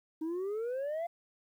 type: exponential sweep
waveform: sine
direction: up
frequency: 309.3 to 698.5 Hz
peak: -30 dBFS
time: 0.21-1.07 s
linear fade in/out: 10 ms
effects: tanh soft clip ceiling -32 dBFS + 11-bit